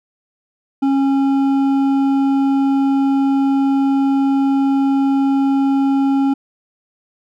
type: tone with hard clipping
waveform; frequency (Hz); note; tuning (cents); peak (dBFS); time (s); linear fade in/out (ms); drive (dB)
triangle; 273.5; C#4; -23; -14; 0.82-6.34; 10; 11
effects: none